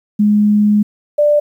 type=tone pair in turn; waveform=sine; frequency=208.8 / 590.6 Hz; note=G#3 / D5; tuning=+10 / +10 cents; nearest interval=octave + tritone; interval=1800 cents; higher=second; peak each=-8 dBFS; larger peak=neither; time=0.19-0.83 / 1.18-1.4 s; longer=first; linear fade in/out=10 ms; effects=8-bit